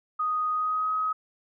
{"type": "tone with pitch glide", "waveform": "sine", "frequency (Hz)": [1244.5, 1267], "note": ["D#6", "D#6"], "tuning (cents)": [0, 31], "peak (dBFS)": -24, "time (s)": [0.19, 1.13], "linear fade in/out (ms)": 10, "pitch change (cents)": 31, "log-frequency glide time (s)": [0.53, 0.92], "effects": []}